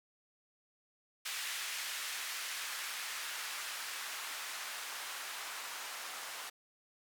blue noise with band-pass filter sweep, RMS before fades -42 dBFS, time 1.25-6.5 s, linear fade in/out 10 ms, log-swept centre 1900 to 970 Hz, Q 1, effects none

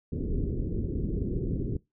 pink low-pass noise, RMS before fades -30 dBFS, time 0.12-1.77 s, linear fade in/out 5 ms, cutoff 430 Hz, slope 48 dB/octave, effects noise-tail reverb RT60 0.2 s tail -22 dB re dry

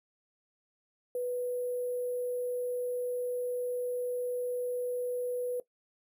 sine tone with sample-and-hold, 493.9 Hz, B4, in tune, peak -30 dBFS, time 1.15-5.6 s, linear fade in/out 2 ms, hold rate 11025 Hz, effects noise-tail reverb RT60 0.1 s tail -17 dB re dry

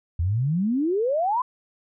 sine exponential sweep, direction up, 79 to 1046.5 Hz, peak -20 dBFS, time 0.19-1.42 s, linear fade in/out 5 ms, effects none

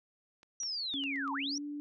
clicks, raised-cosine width 0.2 ms, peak -39 / -34 / -34 / -32 / -40 / -37 dBFS, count 6, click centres 0.431 / 0.633 / 0.938 / 1.038 / 1.16 / 1.278 s
sine linear two-way sweep, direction down then up, 5890 to 836 to 5890 Hz, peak -34 dBFS, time 0.6-1.58 s, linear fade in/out 2 ms, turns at 1.33 s
sine tone with pitch glide, 277.2 to 292.2 Hz, C#4 to D4, 0 to -9 cents, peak -37 dBFS, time 0.94-1.8 s, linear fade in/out 0 ms, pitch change +91 cents, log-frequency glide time 1.45-1.64 s
effects none

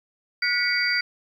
sine tone cluster, 1448 / 1956 / 2235 / 4706 Hz, F#6 / B6 / C#7 / D8, -38 / -17 / +14 / +3 cents, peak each -26 dBFS, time 0.42-1.01 s, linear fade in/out 5 ms, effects 9-bit

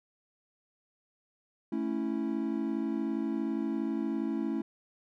triangle chord, A major, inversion none, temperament equal, 220 / 277.2 / 329.6 Hz, A3 / C#4 / E4, 0 / 0 / 0 cents, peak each -32 dBFS, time 1.72-4.62 s, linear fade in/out 5 ms, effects none

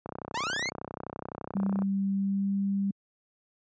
click train, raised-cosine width 1 ms, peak -22 dBFS, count 57, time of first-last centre 0.06-1.821 s, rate 31.8 Hz
sawtooth linear sweep, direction up, 837 to 2229 Hz, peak -26 dBFS, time 0.34-0.7 s, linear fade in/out 10 ms
sine tone with pitch glide, 196 to 197.71 Hz, G3 to G3, 0 to +15 cents, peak -25 dBFS, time 1.55-2.91 s, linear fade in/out 5 ms, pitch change +15 cents, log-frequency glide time 2.13-2.52 s
effects high-pass 100 Hz 12 dB/octave + resampled to 16000 Hz

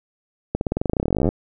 accelerating click train, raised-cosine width 2 ms, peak -7 dBFS, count 27, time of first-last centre 0.55-1.289 s, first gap 61 ms, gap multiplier 0.93, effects none

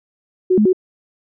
sine tone with pitch steps, 369.1 / 211.9 / 370.4 Hz, F#4 / G#3 / F#4, -4 / +35 / +2 cents, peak -10 dBFS, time 0.5-0.731 s, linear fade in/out 10 ms, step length 77 ms, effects none

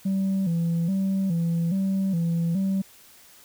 sine tone with vibrato, 180 Hz, F#3, 47 cents flat, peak -19 dBFS, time 0.05-2.82 s, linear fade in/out 10 ms, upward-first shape square, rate 1.2 Hz, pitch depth 120 cents each way, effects tanh soft clip ceiling -20 dBFS + white hiss -52 dBFS RMS until 3.44 s

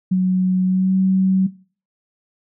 sine tone with pitch glide, 185 to 189.21 Hz, F#3 to F#3, 0 to +39 cents, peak -13 dBFS, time 0.11-1.47 s, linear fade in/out 10 ms, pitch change +39 cents, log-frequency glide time 0.65-0.95 s, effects noise-tail reverb RT60 0.4 s tail -18 dB re dry

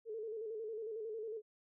sine tone with vibrato, 440 Hz, A4, in tune, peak -40 dBFS, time 0.05-1.42 s, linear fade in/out 50 ms, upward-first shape square, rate 11 Hz, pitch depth 59 cents each way, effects none

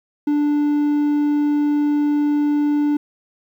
triangle tone, 293.7 Hz, D4, in tune, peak -13 dBFS, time 0.27-2.97 s, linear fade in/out 5 ms, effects 9-bit

